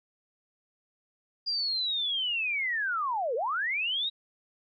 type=linear two-way sweep; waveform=sine; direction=down then up; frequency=4846 to 431.8 to 3863 Hz; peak=-27 dBFS; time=1.46-4.1 s; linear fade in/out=20 ms; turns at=3.35 s; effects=none